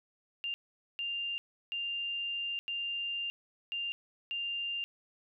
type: tone bursts at uneven times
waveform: sine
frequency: 2794 Hz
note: F7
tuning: in tune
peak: -33 dBFS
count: 6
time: 0.44-0.54 / 0.99-1.38 / 1.72-2.59 / 2.68-3.3 / 3.72-3.92 / 4.31-4.84 s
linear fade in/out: 0 ms
effects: none